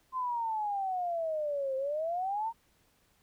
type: exponential two-way sweep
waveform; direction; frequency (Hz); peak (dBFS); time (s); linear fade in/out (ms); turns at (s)
sine; down then up; 1046.5 to 523.3 to 935; -30; 0.12-2.53; 50; 1.76
effects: pink hiss -69 dBFS RMS until 3.22 s